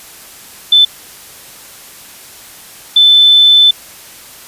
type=tone bursts at uneven times; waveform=sine; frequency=3520 Hz; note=A7; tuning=in tune; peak=-3 dBFS; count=2; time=0.72-0.85 / 2.96-3.71 s; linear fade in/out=5 ms; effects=white hiss -35 dBFS RMS until 4.47 s + resampled to 32000 Hz